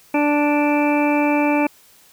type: harmonic tone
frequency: 293.4 Hz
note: D4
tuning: 2 cents flat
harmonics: 1 / 2 / 3 / 4 / 5 / 6 / 8 / 9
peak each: -17 / -22 / -22 / -33 / -34 / -36 / -25 / -31 dBFS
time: 0.14-1.67 s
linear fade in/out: 5 ms
effects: white hiss -51 dBFS RMS until 2.12 s